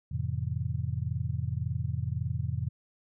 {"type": "chord", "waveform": "sine", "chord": "F major seventh", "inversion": "none", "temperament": "just", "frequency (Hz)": [87.31, 109.13, 130.96, 163.7], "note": ["F2", "A2", "C3", "E3"], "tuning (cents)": [0, -14, 2, -12], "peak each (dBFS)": [-34, -34, -33, -39], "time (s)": [0.11, 2.69], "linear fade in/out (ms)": 10, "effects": []}